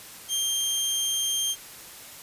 20% pulse tone, 3182 Hz, G7, 25 cents sharp, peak -19 dBFS, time 0.28-1.56 s, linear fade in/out 50 ms, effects white hiss -44 dBFS RMS until 2.22 s + resampled to 32000 Hz

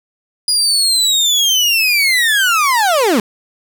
30% pulse linear sweep, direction down, 4928 to 193.1 Hz, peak -8 dBFS, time 0.48-3.2 s, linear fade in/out 2 ms, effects none

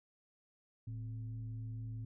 sine tone with frequency modulation, 112.2 Hz, A2, 34 cents sharp, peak -40 dBFS, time 0.87-2.05 s, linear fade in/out 5 ms, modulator 149 Hz, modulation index 0.36, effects none

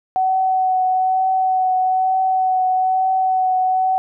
sine tone with vibrato, 750 Hz, F#5, 23 cents sharp, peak -14 dBFS, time 0.16-3.98 s, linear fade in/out 0 ms, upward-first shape triangle, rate 1.1 Hz, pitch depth 17 cents each way, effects none

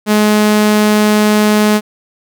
sawtooth tone, 211.4 Hz, G#3, 31 cents sharp, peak -4 dBFS, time 0.06-1.81 s, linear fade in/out 50 ms, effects none

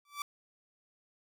sawtooth tone with exponential growth, 1161 Hz, D6, 20 cents flat, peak -28 dBFS, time 0.05-0.22 s, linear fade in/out 2 ms, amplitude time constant 36 ms, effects none

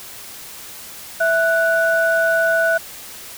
sine tone pair together, 659.3 / 1480 Hz, E5 / F#6, 0 / 0 cents, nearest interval octave + major second, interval 1400 cents, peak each -16 dBFS, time 1.2-2.78 s, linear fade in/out 10 ms, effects tanh soft clip ceiling -6 dBFS + white hiss -36 dBFS RMS until 3.37 s

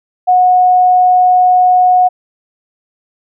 sine tone, 730 Hz, F#5, 24 cents flat, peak -5 dBFS, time 0.27-2.09 s, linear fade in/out 20 ms, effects none

